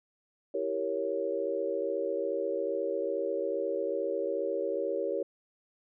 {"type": "chord", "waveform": "sine", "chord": "E diminished seventh", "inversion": "none", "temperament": "equal", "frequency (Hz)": [329.6, 392, 466.2, 554.4], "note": ["E4", "G4", "Bb4", "Db5"], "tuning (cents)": [0, 0, 0, 0], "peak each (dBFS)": [-38, -34, -34, -33], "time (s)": [0.54, 5.23], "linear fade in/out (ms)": 5, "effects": []}